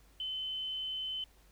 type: tone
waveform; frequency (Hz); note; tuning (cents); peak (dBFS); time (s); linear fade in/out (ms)
sine; 3050; G7; -48; -35; 0.2-1.24; 2
effects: added 50 Hz sine -62 dBFS peak until 1.51 s + pink hiss -66 dBFS RMS until 1.51 s